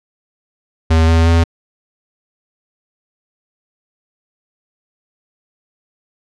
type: tone with pitch steps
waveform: square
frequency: 80.9 / 82.17 / 83.46 Hz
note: E2 / E2 / E2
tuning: -32 / -5 / +22 cents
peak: -9 dBFS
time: 0.9-1.44 s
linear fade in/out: 10 ms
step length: 180 ms
effects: low-pass 6000 Hz 12 dB/octave